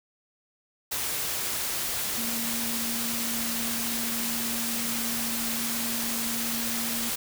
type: tone in noise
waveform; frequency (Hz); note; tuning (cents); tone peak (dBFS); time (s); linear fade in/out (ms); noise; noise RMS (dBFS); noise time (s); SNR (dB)
sine; 231.9; A#3; -9; -34; 2.17-7.1; 10; white; -30; 0.91-7.16; -7
effects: none